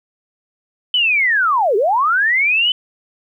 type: linear two-way sweep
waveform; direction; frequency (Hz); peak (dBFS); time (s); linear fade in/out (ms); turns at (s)
sine; down then up; 3057 to 374.1 to 3057; -12; 0.94-2.72; 2; 1.76
effects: 9-bit

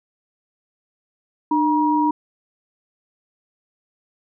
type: tone pair together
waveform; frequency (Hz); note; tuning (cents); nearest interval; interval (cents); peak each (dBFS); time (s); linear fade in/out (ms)
sine; 301.2 / 954; D4 / A#5; +44 / +40; octave + minor sixth; 1996; -18; 1.51-2.11; 5
effects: none

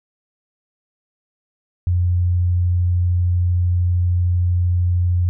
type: tone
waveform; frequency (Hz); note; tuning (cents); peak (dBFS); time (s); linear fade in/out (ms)
sine; 88.7; F2; +27; -14; 1.87-5.29; 0
effects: none

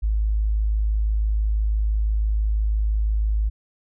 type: tone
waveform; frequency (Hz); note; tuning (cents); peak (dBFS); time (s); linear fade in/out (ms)
sine; 53; G#1; +36; -18; 0.02-3.5; 20
effects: none

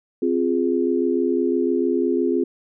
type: chord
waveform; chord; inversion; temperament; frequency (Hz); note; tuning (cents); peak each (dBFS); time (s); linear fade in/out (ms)
sine; F minor; second; equal; 261.6 / 349.2 / 415.3; C4 / F4 / Ab4; 0 / 0 / 0; -22 / -21 / -23; 0.22-2.44; 5
effects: none

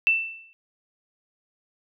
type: tone with exponential decay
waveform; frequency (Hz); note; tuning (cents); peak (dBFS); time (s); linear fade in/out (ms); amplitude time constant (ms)
sine; 2668; E7; +20; -14; 0.07-0.53; 0; 99
effects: none

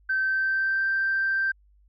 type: tone with pitch glide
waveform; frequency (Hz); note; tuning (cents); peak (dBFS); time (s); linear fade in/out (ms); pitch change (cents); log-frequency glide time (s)
sine; 1546 to 1568.5; G6 to G6; -24 to +1; -21; 0.09-1.52; 10; +25; 0.2-0.85
effects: tanh soft clip ceiling -17 dBFS + added 50 Hz sine -56 dBFS peak until 1.88 s

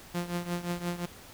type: tone with tremolo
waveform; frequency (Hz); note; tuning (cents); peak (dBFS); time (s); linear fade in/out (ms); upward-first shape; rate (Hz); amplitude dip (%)
sawtooth; 174.61; F3; 0; -24; 0.14-1.06; 10; triangle; 5.7; 85
effects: pink hiss -50 dBFS RMS until 1.33 s

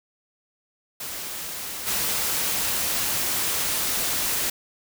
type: noise with level steps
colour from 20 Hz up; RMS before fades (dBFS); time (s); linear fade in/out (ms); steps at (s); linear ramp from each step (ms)
white; -33 / -25; 1-4.5; 5; 1.86; 20
effects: none

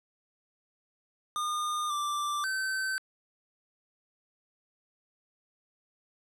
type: tone with pitch steps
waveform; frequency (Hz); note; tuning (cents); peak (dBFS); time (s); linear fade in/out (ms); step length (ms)
square; 1216 / 1176 / 1539; D#6 / D6 / G6; -40 / +2 / -32; -30; 1.36-2.98; 0; 540
effects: low-pass 12000 Hz 12 dB/octave + 11-bit

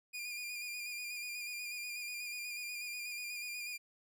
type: tone with vibrato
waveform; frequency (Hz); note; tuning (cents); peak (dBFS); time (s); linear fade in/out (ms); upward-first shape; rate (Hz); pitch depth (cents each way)
sawtooth; 2426; D#7; -44; -37; 0.13-3.78; 20; square; 8.2; 27
effects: none

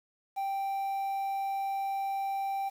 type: tone with quantisation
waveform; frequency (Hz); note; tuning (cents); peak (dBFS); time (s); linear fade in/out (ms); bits
triangle; 784; G5; 0; -28; 0.36-2.7; 20; 9
effects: none

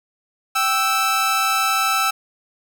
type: tone pair together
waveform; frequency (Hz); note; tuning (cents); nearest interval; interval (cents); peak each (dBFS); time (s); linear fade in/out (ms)
sawtooth; 778 / 1314.1; G5 / E6; -13 / -6; major sixth; 907; -20 / -14; 0.55-2.11; 10
effects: none

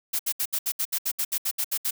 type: noise bursts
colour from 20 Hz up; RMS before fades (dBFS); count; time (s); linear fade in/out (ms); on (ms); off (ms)
blue; -26; 14; 0.13-1.909; 10; 63; 69
effects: none

